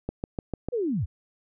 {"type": "click train", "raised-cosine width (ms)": 2, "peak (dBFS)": -16, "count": 5, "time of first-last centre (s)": [0.09, 0.686], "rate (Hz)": 6.71}
{"type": "linear sweep", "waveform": "sine", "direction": "down", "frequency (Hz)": [513, 61.74], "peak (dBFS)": -24, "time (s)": [0.72, 1.06], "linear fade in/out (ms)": 20}
{"effects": []}